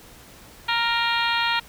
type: harmonic tone with a mistuned harmonic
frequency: 466.2 Hz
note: A#4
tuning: in tune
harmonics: 2 / 3 / 4 / 5 / 6 / 7 / 8 / 9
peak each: -25 / -27 / -28 / -29 / -30 / -30 / -31 / -32 dBFS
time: 0.68-1.6 s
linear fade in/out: 10 ms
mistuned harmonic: 5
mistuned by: +36 cents
effects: pink hiss -47 dBFS RMS until 1.68 s